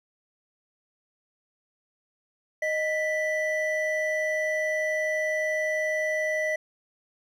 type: tone pair together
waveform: triangle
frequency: 621.3 / 1975.5 Hz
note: D#5 / B6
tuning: -3 / 0 cents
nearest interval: octave + minor sixth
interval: 2003 cents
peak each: -25 / -26 dBFS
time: 2.62-6.56 s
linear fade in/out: 5 ms
effects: none